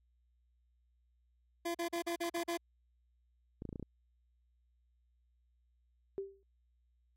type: tone bursts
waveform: 25% pulse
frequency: 341 Hz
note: F4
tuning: 41 cents flat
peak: -31 dBFS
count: 7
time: 1.65-2.575 s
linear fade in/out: 10 ms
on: 97 ms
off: 41 ms
type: clicks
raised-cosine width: 3 ms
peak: -30 dBFS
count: 7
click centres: 3.621 / 3.653 / 3.691 / 3.728 / 3.758 / 3.797 / 3.827 s
type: tone with exponential decay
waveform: sine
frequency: 392 Hz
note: G4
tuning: in tune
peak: -33 dBFS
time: 6.18-6.43 s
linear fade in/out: 0 ms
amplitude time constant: 54 ms
effects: added 60 Hz sine -70 dBFS peak until 7.16 s + AAC 48 kbps